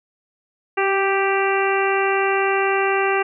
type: harmonic tone with a mistuned harmonic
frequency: 392 Hz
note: G4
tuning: in tune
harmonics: 1 / 2 / 3 / 4 / 5 / 6 / 7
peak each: -20 / -23 / -25 / -26 / -27 / -28 / -28 dBFS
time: 0.77-3.23 s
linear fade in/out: 10 ms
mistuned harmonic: 1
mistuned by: -16 cents
effects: none